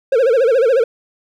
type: tone with vibrato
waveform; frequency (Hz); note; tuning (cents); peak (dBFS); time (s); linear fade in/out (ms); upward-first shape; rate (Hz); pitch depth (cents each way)
triangle; 493.9; B4; 0; -8; 0.12-0.84; 5; sine; 14; 190
effects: none